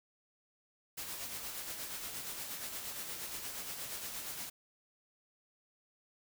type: noise with tremolo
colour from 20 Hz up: white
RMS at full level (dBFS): -41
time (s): 0.97-4.5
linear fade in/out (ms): 10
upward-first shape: sine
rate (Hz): 8.5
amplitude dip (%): 40
effects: none